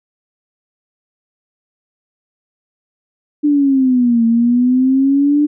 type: exponential two-way sweep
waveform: sine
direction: down then up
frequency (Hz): 298.6 to 227.6 to 298.6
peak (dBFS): -9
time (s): 3.43-5.47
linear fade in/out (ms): 20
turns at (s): 4.25
effects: none